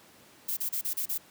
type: noise bursts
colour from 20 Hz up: violet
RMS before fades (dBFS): -31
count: 6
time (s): 0.48-1.18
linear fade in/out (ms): 10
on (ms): 90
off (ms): 32
effects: pink hiss -56 dBFS RMS until 1.3 s + high-pass 150 Hz 12 dB/octave